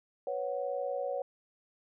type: chord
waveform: sine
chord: B suspended second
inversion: none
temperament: equal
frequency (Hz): 493.9 / 554.4 / 740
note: B4 / C#5 / F#5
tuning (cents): 0 / 0 / 0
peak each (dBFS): -37 / -34 / -39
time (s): 0.27-1.22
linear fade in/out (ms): 2
effects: none